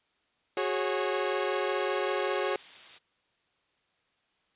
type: chord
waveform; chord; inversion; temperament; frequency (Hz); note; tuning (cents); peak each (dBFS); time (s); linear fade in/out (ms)
sawtooth; F# suspended second; none; equal with one note detuned; 370 / 415.3 / 547.7; F#4 / G#4 / C#5; 0 / 0 / -21; -28; 0.57-2.56; 2
type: noise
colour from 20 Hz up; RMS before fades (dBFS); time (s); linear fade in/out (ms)
blue; -41; 2.07-2.99; 20
effects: white hiss -72 dBFS RMS until 4.55 s + resampled to 8000 Hz